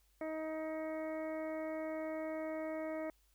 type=harmonic tone; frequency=315.1 Hz; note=D#4; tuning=22 cents sharp; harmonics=1 / 2 / 3 / 4 / 5 / 6 / 7; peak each=-42 / -40 / -53 / -53 / -60 / -54 / -54 dBFS; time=0.21-3.1 s; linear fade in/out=2 ms; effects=added 50 Hz sine -70 dBFS peak until 3.34 s + white hiss -75 dBFS RMS until 3.34 s